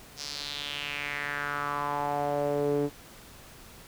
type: tone with band-pass filter sweep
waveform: sawtooth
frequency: 144.7 Hz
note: D3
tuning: 25 cents flat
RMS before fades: -31 dBFS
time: 0.16-2.9 s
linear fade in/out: 50 ms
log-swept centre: 5500 to 360 Hz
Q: 3.6
effects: pink hiss -50 dBFS RMS until 3.87 s